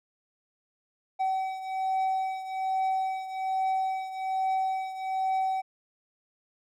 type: beating tone pair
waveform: triangle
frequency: 761 / 762.2 Hz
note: F#5 / G5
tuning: +48 / -49 cents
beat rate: 1.2 Hz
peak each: -26 / -31 dBFS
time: 1.19-5.62 s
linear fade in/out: 20 ms
effects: none